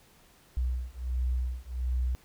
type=beating tone pair; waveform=sine; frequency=61.74 / 63.14 Hz; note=B1 / B1; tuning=0 / +39 cents; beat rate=1.4 Hz; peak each=-31 dBFS; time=0.57-2.15 s; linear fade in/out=0 ms; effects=pink hiss -60 dBFS RMS until 2.24 s